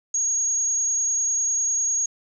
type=tone; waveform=sine; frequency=6610 Hz; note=G#8; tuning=9 cents flat; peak=-20 dBFS; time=0.14-2.06 s; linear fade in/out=5 ms; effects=none